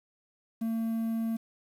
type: tone with quantisation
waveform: triangle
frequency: 226.2 Hz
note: A3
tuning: 48 cents sharp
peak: -26 dBFS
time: 0.61-1.37 s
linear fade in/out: 10 ms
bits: 9
effects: none